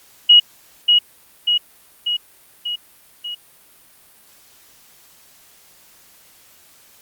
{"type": "tone with echo", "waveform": "sine", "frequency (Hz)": 2900, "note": "F#7", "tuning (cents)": -35, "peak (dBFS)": -5, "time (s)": [0.29, 0.4], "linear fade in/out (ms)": 10, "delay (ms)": 590, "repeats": 5, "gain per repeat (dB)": -4, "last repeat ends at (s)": 3.35, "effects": ["white hiss -50 dBFS RMS until 7.01 s", "Opus 48 kbps"]}